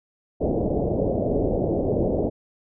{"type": "low-pass noise", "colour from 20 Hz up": "white", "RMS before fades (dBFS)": -23, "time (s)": [0.4, 2.3], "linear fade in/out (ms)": 20, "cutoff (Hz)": 630, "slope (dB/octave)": 48, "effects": []}